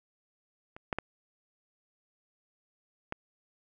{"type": "clicks", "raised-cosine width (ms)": 0.5, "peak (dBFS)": [-30, -15, -16, -19], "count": 4, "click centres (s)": [0.765, 0.928, 0.986, 3.124], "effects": []}